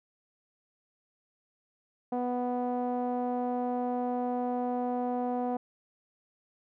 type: tone with low-pass filter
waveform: sawtooth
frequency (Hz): 246.9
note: B3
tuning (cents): 0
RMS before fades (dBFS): -31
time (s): 2.12-5.57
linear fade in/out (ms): 5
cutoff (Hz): 740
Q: 3
effects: none